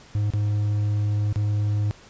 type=tone with dropouts; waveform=triangle; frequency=104.1 Hz; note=G#2; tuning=5 cents sharp; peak=-18 dBFS; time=0.15-1.91 s; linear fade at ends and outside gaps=0 ms; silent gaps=0.304-0.336 / 1.327-1.359 s; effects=pink hiss -49 dBFS RMS until 2.09 s + resampled to 16000 Hz